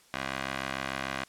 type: tone with band-pass filter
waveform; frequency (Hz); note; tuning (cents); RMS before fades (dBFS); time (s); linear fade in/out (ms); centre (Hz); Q
15% pulse; 66.8; C2; +36; -35; 0.14-1.24; 0; 1900; 0.82
effects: white hiss -60 dBFS RMS until 1.28 s + low-pass 10000 Hz 12 dB/octave